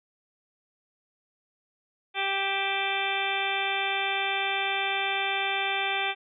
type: harmonic tone with a mistuned harmonic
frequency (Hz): 392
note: G4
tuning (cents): 0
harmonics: 1 / 2 / 3 / 4 / 5 / 6 / 7 / 8 / 9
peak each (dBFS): -37 / -31 / -38 / -35 / -36 / -31 / -36 / -36 / -35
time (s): 2.14-6.15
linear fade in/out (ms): 50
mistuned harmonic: 7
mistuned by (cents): -59
effects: none